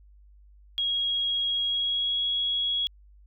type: tone with pitch glide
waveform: sine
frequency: 3295 to 3329 Hz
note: G#7 to G#7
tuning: -14 to +3 cents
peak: -24 dBFS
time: 0.78-2.87 s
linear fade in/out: 0 ms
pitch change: +17 cents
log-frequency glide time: 1.56-2.22 s
effects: added 50 Hz sine -51 dBFS peak until 3.26 s